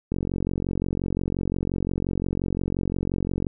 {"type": "click train", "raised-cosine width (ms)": 3, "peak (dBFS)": -13, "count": 154, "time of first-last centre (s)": [0.12, 3.468], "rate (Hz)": 45.7, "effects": []}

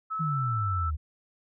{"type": "tone with pitch glide", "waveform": "sine", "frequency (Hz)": [1300, 1322.7], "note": ["E6", "E6"], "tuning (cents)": [-24, 5], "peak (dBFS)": -29, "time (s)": [0.1, 0.91], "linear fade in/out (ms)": 20, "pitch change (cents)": 29, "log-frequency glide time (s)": [0.24, 0.36]}
{"type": "exponential sweep", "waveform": "sine", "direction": "down", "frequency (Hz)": [164.81, 72.9], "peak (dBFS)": -27, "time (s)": [0.19, 0.97], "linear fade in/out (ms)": 20}
{"effects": []}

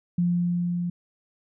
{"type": "tone with level ramp", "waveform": "sine", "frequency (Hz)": 174.9, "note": "F3", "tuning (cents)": 3, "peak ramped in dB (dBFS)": [-19, -25], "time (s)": [0.18, 0.9], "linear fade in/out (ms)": 5, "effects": []}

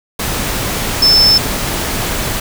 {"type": "tone in noise", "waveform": "sine", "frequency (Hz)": 5274, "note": "E8", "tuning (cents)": 0, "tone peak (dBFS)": -6, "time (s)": [1.02, 1.38], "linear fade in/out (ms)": 5, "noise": "pink", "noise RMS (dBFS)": -18, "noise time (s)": [0.19, 2.4], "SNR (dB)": 9, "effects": []}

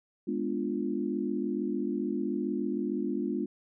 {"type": "chord", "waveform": "sine", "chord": "G# diminished seventh", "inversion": "none", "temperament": "equal", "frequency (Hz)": [207.7, 246.9, 293.7, 349.2], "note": ["G#3", "B3", "D4", "F4"], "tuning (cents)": [0, 0, 0, 0], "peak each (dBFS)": -34, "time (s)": [0.27, 3.46], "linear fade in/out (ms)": 10, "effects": []}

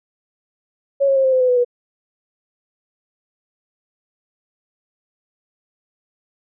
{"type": "tone with pitch steps", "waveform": "sine", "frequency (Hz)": [554.4, 544.2, 534.3, 524.5, 514.9, 505.5, 496.2, 487.1], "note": ["C#5", "C#5", "C5", "C5", "C5", "B4", "B4", "B4"], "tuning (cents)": [0, -32, 36, 4, -28, 40, 8, -24], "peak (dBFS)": -12, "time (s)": [1, 1.648], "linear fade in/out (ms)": 20, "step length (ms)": 81, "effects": []}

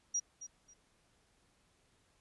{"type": "tone with echo", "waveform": "sine", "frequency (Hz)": 5740, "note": "F8", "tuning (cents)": 47, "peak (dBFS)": -31, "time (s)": [0.14, 0.2], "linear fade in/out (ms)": 10, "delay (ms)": 270, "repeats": 2, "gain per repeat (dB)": -13, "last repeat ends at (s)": 0.74, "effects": ["pink hiss -72 dBFS RMS until 2.2 s", "resampled to 24000 Hz"]}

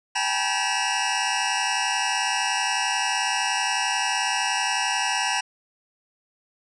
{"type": "tone cluster", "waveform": "25% pulse", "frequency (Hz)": [780, 851, 967, 2650, 2849], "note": ["G5", "G#5", "B5", "E7", "F7"], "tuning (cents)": [-9, 42, -37, 9, 34], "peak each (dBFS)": -25, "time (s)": [0.15, 5.41], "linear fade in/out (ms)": 10, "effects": ["resampled to 22050 Hz"]}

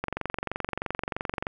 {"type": "click train", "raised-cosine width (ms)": 0.5, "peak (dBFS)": -14, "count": 34, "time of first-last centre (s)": [0.04, 1.469], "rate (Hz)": 23.1, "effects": []}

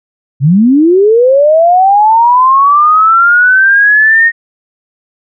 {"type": "linear sweep", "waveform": "sine", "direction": "up", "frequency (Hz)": [125, 1864.7], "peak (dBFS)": -3, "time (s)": [0.4, 4.32], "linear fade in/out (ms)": 50, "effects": []}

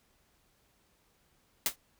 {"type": "noise with exponential decay", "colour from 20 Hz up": "white", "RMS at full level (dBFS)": -24, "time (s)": [1.66, 1.76], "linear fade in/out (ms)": 1, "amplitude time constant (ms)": 20, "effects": ["pink hiss -70 dBFS RMS until 1.99 s"]}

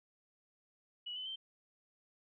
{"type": "tone with pitch steps", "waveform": "sine", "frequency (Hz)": [2933, 3026, 3122], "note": ["F#7", "F#7", "G7"], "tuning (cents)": [-16, 38, -8], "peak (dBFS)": -40, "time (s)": [1.06, 1.36], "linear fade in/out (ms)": 10, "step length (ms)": 100, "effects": []}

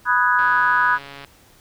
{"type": "chord", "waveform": "sine", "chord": "G# minor seventh", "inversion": "first", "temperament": "equal", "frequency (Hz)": [987.8, 1244.5, 1480, 1661.2], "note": ["B5", "D#6", "F#6", "G#6"], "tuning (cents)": [0, 0, 0, 0], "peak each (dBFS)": [-19, -21, -19, -21], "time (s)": [0.05, 0.99], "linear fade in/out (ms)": 50}
{"type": "click train", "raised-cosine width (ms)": 0.3, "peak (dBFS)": -21, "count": 121, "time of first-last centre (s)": [0.39, 1.247], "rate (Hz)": 140}
{"effects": ["pink hiss -52 dBFS RMS until 1.6 s"]}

